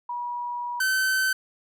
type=tone pair in turn; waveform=sine / 45% pulse; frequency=966 / 1533.4 Hz; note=B5 / G6; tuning=-39 / -39 cents; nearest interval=minor sixth; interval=800 cents; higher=second; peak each=-28 / -21 dBFS; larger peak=second; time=0.09-0.8 / 0.8-1.33 s; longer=first; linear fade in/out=5 ms; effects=none